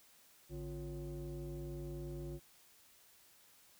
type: tone with frequency modulation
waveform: sine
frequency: 146.83 Hz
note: D3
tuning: in tune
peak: -40 dBFS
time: 0.49-2.4 s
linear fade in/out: 50 ms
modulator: 203 Hz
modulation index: 1.3
effects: tanh soft clip ceiling -38 dBFS + white hiss -65 dBFS RMS until 3.79 s